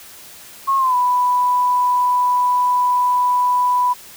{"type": "tone with pitch glide", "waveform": "sine", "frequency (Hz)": [1086, 990.1], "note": ["C#6", "B5"], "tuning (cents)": [-36, 4], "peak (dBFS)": -13, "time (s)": [0.67, 3.94], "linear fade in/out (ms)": 20, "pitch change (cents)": -160, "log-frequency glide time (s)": [0.77, 0.95], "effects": ["white hiss -40 dBFS RMS until 4.16 s"]}